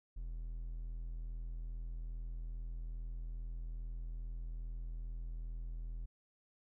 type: tone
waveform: triangle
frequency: 41.2 Hz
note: E1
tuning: in tune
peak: -38 dBFS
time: 0.16-6.06 s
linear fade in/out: 10 ms
effects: none